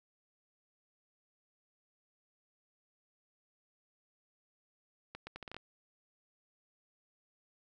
accelerating click train, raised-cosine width 0.3 ms, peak -28 dBFS, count 8, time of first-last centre 5.15-5.566 s, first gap 120 ms, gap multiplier 0.75, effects none

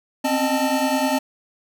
square tone cluster, 259.6 / 269.5 / 612 / 880 Hz, C4 / C#4 / D#5 / A5, -13 / -49 / -29 / 0 cents, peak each -25 dBFS, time 0.24-1.19 s, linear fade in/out 10 ms, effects none

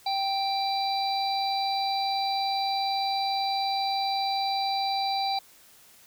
harmonic tone with a mistuned harmonic, 784 Hz, G5, in tune, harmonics 1 / 3 / 5 / 6, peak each -26 / -40 / -32 / -35 dBFS, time 0.06-5.39 s, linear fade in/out 5 ms, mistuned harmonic 5, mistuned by +19 cents, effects white hiss -55 dBFS RMS until 6.06 s

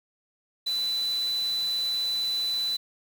sine tone in noise, 3990 Hz, B7, 17 cents sharp, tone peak -25 dBFS, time 0.66-2.77 s, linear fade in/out 10 ms, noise white, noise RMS -42 dBFS, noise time 0.66-2.77 s, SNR +14 dB, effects none

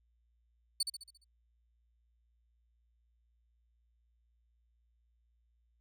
30% pulse tone with echo, 4487 Hz, C#8, 20 cents sharp, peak -26 dBFS, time 0.8-0.83 s, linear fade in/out 5 ms, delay 69 ms, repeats 6, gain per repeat -6 dB, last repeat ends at 1.244 s, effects added 58 Hz sine -70 dBFS peak until 5.8 s

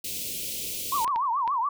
white band-stop noise, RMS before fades -33 dBFS, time 0.04-1.05 s, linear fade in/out 5 ms, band 570 to 2400 Hz, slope 48 dB/octave
sine tone with vibrato, 1022 Hz, C6, 41 cents flat, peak -23 dBFS, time 0.92-1.69 s, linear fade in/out 5 ms, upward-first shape triangle, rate 7 Hz, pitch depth 260 cents each way
clicks, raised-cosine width 0.3 ms, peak -21 dBFS, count 4, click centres 1.046 / 1.078 / 1.16 / 1.477 s
effects none

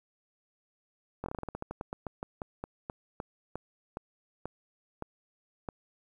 slowing click train, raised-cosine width 1 ms, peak -22 dBFS, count 24, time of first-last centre 1.24-5.688 s, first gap 21 ms, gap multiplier 1.17, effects 10-bit

